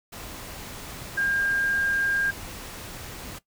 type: tone in noise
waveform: sine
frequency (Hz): 1607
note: G6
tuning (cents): +43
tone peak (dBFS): -22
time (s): 1.17-2.31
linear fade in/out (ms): 10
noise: pink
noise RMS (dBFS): -39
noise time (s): 0.12-3.39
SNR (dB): +14
effects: noise-tail reverb RT60 0.1 s tail -17 dB re dry